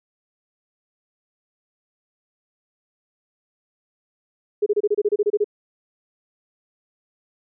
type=tone bursts; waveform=sine; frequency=415.3 Hz; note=G#4; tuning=in tune; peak=-15 dBFS; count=12; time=4.62-5.444 s; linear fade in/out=10 ms; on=43 ms; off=28 ms; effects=none